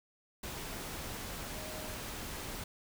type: tone in noise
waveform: sine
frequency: 622.3 Hz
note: D#5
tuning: in tune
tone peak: -48 dBFS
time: 1.55-1.96 s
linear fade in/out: 5 ms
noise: pink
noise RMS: -42 dBFS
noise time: 0.43-2.64 s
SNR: -9 dB
effects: none